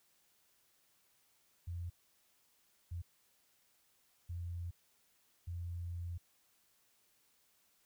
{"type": "tone bursts at uneven times", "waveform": "sine", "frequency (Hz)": 86.5, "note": "F2", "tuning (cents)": -16, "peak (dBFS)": -39, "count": 4, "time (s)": [[1.67, 1.9], [2.91, 3.02], [4.29, 4.71], [5.47, 6.18]], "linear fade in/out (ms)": 10, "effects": ["white hiss -73 dBFS RMS until 7.85 s"]}